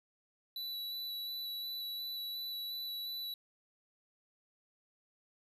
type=tone with vibrato; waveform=square; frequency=3951 Hz; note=B7; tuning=in tune; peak=-39 dBFS; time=0.56-3.34 s; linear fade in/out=2 ms; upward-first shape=square; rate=2.8 Hz; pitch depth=9 cents each way; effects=none